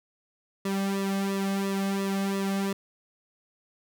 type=tone with flanger; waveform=sawtooth; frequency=195.9 Hz; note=G3; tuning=1 cent flat; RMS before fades=-28 dBFS; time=0.65-2.73 s; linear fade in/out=5 ms; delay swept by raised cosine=1.3 to 2.17 ms; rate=2.9 Hz; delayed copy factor=-0.8; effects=none